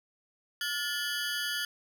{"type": "ring-modulated tone", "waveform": "20% pulse", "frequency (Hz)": 1584, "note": "G6", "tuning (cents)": 18, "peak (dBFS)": -23, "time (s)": [0.61, 1.65], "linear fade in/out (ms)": 2, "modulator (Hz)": 155, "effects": []}